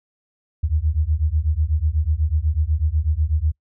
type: beating tone pair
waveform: sine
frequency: 73.42 / 81.52 Hz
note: D2 / E2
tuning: 0 / -19 cents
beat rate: 8.1 Hz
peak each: -20 dBFS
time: 0.63-3.52 s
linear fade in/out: 10 ms
effects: noise-tail reverb RT60 0.1 s tail -26 dB re dry